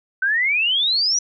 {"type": "exponential sweep", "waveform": "sine", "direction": "up", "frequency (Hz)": [1508, 5950], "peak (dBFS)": -16, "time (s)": [0.22, 1.19], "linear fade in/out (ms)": 5, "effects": []}